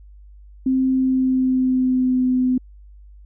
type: tone with pitch glide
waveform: sine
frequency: 261.6 to 254.3 Hz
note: C4 to C4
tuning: 0 to -49 cents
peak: -15 dBFS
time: 0.66-2.58 s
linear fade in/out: 5 ms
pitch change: -49 cents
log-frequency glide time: 0.9-2.24 s
effects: added 50 Hz sine -41 dBFS peak until 3.25 s